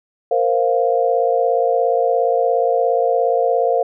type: chord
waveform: sine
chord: Bb suspended second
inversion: none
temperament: equal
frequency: 466.2 / 523.3 / 698.5 Hz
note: Bb4 / C5 / F5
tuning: 0 / 0 / 0 cents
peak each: -18 dBFS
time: 0.31-3.83 s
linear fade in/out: 5 ms
effects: none